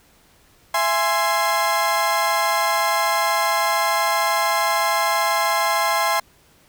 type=chord; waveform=30% pulse; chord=E augmented; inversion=none; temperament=equal with one note detuned; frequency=668.5 / 830.6 / 1046.5 Hz; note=E5 / G#5 / B#5; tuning=+24 / 0 / 0 cents; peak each=-21 / -20 / -18 dBFS; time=0.74-6.2 s; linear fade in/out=5 ms; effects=pink hiss -55 dBFS RMS until 6.68 s